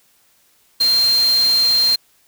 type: tone in noise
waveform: sine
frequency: 4180 Hz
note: C8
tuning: 2 cents flat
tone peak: -12 dBFS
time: 0.8-1.96 s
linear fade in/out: 10 ms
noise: white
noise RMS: -27 dBFS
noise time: 0.8-1.96 s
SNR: +12 dB
effects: white hiss -57 dBFS RMS until 2.27 s